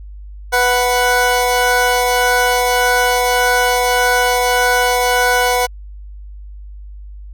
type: tone pair together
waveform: 20% pulse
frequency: 493.9 / 740 Hz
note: B4 / F#5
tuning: 0 / 0 cents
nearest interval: perfect fifth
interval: 700 cents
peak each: -10 dBFS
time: 0.52-5.67 s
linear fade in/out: 20 ms
effects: added 50 Hz sine -30 dBFS peak until 7.33 s